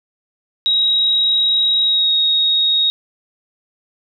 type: tone with pitch glide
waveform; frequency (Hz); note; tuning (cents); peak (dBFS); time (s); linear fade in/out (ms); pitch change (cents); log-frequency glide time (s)
sine; 3816 to 3759; A#7 to A#7; +40 to +14; -12; 0.66-2.9; 0; -26; 1.83-2.11
effects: none